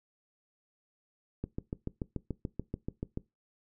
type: click train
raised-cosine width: 3 ms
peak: -21 dBFS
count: 13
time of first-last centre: 1.44-3.174 s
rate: 6.92 Hz
effects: noise-tail reverb RT60 0.2 s tail -20 dB re dry